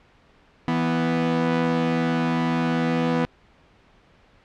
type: tone pair together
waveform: sawtooth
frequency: 164.79 / 246.9 Hz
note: E3 / B3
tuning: 0 / 0 cents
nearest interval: perfect fifth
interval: 700 cents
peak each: -20 / -18 dBFS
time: 0.68-3.25 s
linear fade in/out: 0 ms
effects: pink hiss -56 dBFS RMS until 4.44 s + low-pass 3000 Hz 12 dB/octave